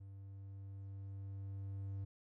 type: tone with level ramp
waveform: triangle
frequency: 98 Hz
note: G2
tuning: in tune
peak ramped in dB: -48 to -38 dBFS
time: 0-2.05 s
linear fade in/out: 10 ms
effects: none